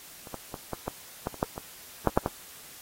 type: clicks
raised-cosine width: 1 ms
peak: -30 / -20 / -22 / -17 / -16 / -15 / -28 / -11 / -21 / -7 / -6 / -12 dBFS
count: 12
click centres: 0.272 / 0.343 / 0.542 / 0.733 / 0.88 / 1.271 / 1.343 / 1.429 / 1.579 / 2.073 / 2.175 / 2.261 s
effects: white hiss -48 dBFS RMS until 2.81 s + AAC 48 kbps